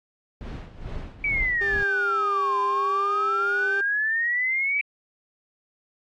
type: noise with tremolo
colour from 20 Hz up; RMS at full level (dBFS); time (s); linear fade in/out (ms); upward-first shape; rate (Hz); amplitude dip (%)
brown; -32; 0.41-1.83; 0; sine; 2.3; 75
type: exponential two-way sweep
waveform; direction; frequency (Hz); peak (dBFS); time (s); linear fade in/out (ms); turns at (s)
sine; down then up; 2317 to 1015 to 2317; -21; 1.24-4.81; 2; 2.6
type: tone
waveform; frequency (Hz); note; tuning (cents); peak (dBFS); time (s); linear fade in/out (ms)
40% pulse; 400.3; G4; +36; -29; 1.61-3.81; 5
effects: low-pass 4000 Hz 12 dB/octave + AAC 48 kbps